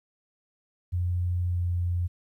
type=tone with pitch glide; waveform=sine; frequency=88.7 to 87.88 Hz; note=F2 to F2; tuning=+27 to +11 cents; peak=-24 dBFS; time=0.92-2.08 s; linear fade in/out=20 ms; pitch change=-16 cents; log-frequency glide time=1.48-1.61 s; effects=11-bit